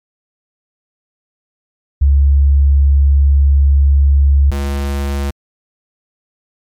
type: tone pair in turn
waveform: sine / square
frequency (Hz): 69.9 / 69.9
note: C#2 / C#2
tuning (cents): +15 / +15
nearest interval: unison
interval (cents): 0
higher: neither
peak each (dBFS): -6 / -16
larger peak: first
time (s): 2.01-4.51 / 4.51-5.31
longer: first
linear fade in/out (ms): 10
effects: MP3 96 kbps